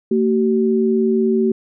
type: tone pair together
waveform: sine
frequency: 226.4 / 380.8 Hz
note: A3 / F#4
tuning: +50 / +50 cents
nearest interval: major sixth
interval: 900 cents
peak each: -16 dBFS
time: 0.11-1.52 s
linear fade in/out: 5 ms
effects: none